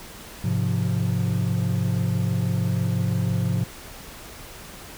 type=chord; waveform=triangle; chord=F minor; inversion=first; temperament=equal with one note detuned; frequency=104.73 / 130.81 / 174.61 Hz; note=Ab2 / C3 / F3; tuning=+15 / 0 / 0 cents; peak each=-22 / -23 / -23 dBFS; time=0.44-3.64 s; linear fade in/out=5 ms; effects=tanh soft clip ceiling -11 dBFS + pink hiss -41 dBFS RMS until 4.97 s